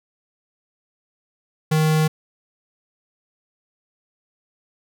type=tone; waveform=square; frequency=156.1 Hz; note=D#3; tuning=6 cents sharp; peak=-16 dBFS; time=1.71-2.08 s; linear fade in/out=10 ms; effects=none